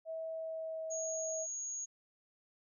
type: tone with pitch glide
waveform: sine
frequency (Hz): 647 to 636.6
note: E5 to D#5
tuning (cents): -32 to +39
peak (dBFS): -38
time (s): 0.05-1.47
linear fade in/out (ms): 50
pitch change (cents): -29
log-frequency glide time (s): 0.31-1.34
type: tone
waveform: sine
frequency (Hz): 6645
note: G#8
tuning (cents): 0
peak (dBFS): -38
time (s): 0.9-1.86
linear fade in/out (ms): 20
effects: none